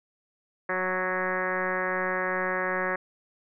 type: tone with frequency modulation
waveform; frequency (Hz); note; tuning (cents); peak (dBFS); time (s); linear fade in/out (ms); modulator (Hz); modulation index
sine; 1108.7; C#6; 0; -25; 0.69-2.96; 5; 185; 4.5
effects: none